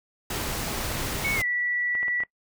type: noise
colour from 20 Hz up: pink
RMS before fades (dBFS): -30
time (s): 0.3-1.42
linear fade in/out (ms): 5
type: tone with pitch glide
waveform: sine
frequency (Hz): 2217 to 1952.4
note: C#7 to B6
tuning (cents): 0 to -20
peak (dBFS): -24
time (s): 1.24-2.24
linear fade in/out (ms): 10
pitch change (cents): -220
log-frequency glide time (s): 1.35-1.45
type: clicks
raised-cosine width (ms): 0.5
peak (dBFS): -24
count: 5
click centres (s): 1.952 / 2.03 / 2.082 / 2.204 / 2.235
effects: noise-tail reverb RT60 0.1 s tail -20 dB re dry